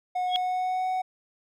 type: tone with pitch glide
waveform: triangle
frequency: 729 to 744.3 Hz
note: F#5 to F#5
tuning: -26 to +10 cents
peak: -23 dBFS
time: 0.15-1.02 s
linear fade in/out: 10 ms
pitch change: +36 cents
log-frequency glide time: 0.29-0.87 s
type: tone with exponential growth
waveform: sine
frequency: 3301 Hz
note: G#7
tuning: 11 cents flat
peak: -19 dBFS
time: 0.27-0.36 s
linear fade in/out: 0 ms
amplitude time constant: 19 ms
effects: none